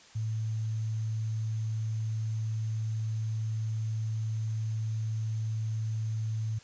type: tone with sample-and-hold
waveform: sine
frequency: 110 Hz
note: A2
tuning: in tune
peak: -29 dBFS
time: 0.15-6.59 s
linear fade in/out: 10 ms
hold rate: 6300 Hz
effects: white hiss -55 dBFS RMS until 6.63 s + resampled to 16000 Hz